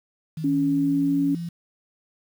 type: tone with pitch glide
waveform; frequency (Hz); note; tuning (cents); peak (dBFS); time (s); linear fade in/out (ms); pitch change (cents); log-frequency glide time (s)
sine; 158.4 to 169.77; D#3 to F3; +31 to -49; -28; 0.37-1.49; 5; +120; 0.63-1.17
type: tone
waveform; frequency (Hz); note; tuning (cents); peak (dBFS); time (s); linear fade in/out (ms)
sine; 280; C#4; +18; -19; 0.44-1.35; 5
effects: 8-bit